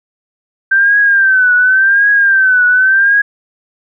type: tone with vibrato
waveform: sine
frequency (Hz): 1560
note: G6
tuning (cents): -9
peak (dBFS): -6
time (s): 0.71-3.22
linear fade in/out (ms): 10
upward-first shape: triangle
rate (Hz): 0.9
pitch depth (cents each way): 110
effects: none